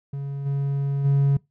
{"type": "tone with level steps", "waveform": "triangle", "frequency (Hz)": 139.6, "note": "C#3", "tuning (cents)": 13, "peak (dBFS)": [-25, -19, -13], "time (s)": [0.13, 1.37], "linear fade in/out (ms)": 5, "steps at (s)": [0.45, 1.04], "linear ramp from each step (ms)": 20, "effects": ["noise-tail reverb RT60 0.2 s tail -25 dB re dry", "tanh soft clip ceiling -9 dBFS"]}